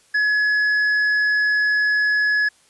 sine tone with hard clipping, 1694 Hz, G#6, 34 cents sharp, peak -17 dBFS, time 0.14-2.49 s, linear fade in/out 10 ms, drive 4 dB, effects white hiss -56 dBFS RMS until 2.69 s + resampled to 24000 Hz

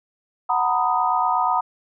sine chord, B major seventh, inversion second, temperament equal with one note detuned, 740 / 919.5 / 987.8 / 1244.5 Hz, F#5 / A#5 / B5 / D#6, 0 / -24 / 0 / 0 cents, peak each -23 dBFS, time 0.49-1.61 s, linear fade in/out 10 ms, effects none

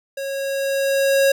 square tone with level ramp, 548 Hz, C#5, 20 cents flat, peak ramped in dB -26 to -13 dBFS, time 0.17-1.32 s, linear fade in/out 5 ms, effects none

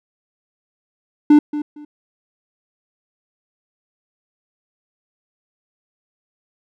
triangle tone with echo, 296.8 Hz, D4, 18 cents sharp, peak -4 dBFS, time 1.3-1.39 s, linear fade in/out 5 ms, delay 230 ms, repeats 2, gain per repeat -14 dB, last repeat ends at 1.85 s, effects none

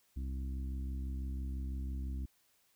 harmonic tone, 66 Hz, C2, 16 cents sharp, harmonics 1 / 2 / 3 / 4 / 5, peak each -36 / -51 / -50 / -50 / -57 dBFS, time 0.16-2.26 s, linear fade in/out 10 ms, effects white hiss -72 dBFS RMS until 2.75 s

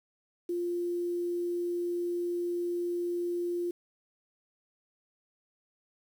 sine tone with quantisation, 349.2 Hz, F4, in tune, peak -29 dBFS, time 0.49-3.71 s, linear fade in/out 5 ms, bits 9, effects none

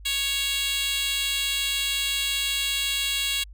10% pulse tone with high-pass filter, 554.4 Hz, C#5, in tune, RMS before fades -26 dBFS, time 0.05-3.44 s, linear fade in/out 10 ms, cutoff 3400 Hz, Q 1.8, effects added 50 Hz sine -41 dBFS peak until 3.53 s

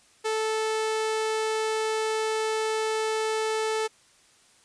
sawtooth tone, 438.2 Hz, A4, 7 cents flat, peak -21 dBFS, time 0.24-3.88 s, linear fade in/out 20 ms, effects white hiss -59 dBFS RMS until 4.64 s + resampled to 22050 Hz

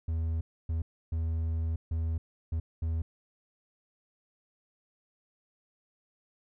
triangle tone bursts at uneven times, 81.3 Hz, E2, 23 cents flat, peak -26 dBFS, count 6, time 0.08-0.41 / 0.69-0.82 / 1.12-1.76 / 1.91-2.18 / 2.52-2.6 / 2.82-3.02 s, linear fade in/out 5 ms, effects none

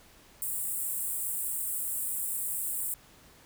pink high-pass noise, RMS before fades -33 dBFS, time 0.42-2.94 s, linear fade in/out 0 ms, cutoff 7800 Hz, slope 96 dB/octave, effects pink hiss -57 dBFS RMS until 3.45 s

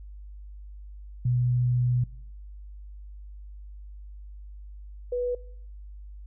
sine tone pair in turn, 123.47 / 491.3 Hz, B2 / B4, 0 / -9 cents, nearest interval 2 octaves, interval 2391 cents, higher second, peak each -21 / -25 dBFS, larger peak first, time 1.25-2.04 / 5.12-5.35 s, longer first, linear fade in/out 5 ms, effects noise-tail reverb RT60 0.6 s tail -21 dB re dry + added 50 Hz sine -40 dBFS peak until 6.26 s

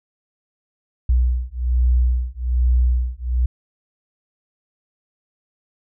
sine beating tone pair, 61 / 62.2 Hz, B1 / B1, -21 / +13 cents, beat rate 1.2 Hz, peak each -18 dBFS, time 1.09-3.46 s, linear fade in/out 5 ms, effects none

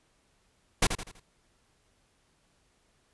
pink noise with echo, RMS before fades -22 dBFS, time 0.82-0.87 s, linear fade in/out 5 ms, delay 82 ms, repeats 4, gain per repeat -8 dB, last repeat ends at 1.198 s, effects pink hiss -69 dBFS RMS until 3.13 s + resampled to 24000 Hz

